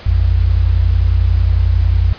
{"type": "tone pair together", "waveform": "sine", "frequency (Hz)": [56.25, 87.31], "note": ["A1", "F2"], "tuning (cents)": [39, 0], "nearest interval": "minor sixth", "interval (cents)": 761, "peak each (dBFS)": -12, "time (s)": [0.06, 2.13], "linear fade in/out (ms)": 5, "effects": ["pink hiss -35 dBFS RMS until 2.18 s", "resampled to 11025 Hz"]}